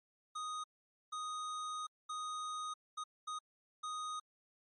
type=tone bursts at uneven times; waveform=square; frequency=1244.5 Hz; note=D#6; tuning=in tune; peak=-40 dBFS; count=6; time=0.35-0.64 / 1.12-1.87 / 2.09-2.74 / 2.97-3.04 / 3.27-3.39 / 3.83-4.2 s; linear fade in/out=10 ms; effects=MP3 48 kbps